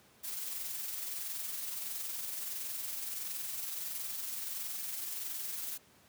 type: noise with amplitude modulation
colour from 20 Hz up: blue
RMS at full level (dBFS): -38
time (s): 0.23-5.78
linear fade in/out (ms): 20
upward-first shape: sine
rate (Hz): 21.5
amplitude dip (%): 35
effects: pink hiss -63 dBFS RMS until 6.08 s + high-pass 100 Hz 12 dB/octave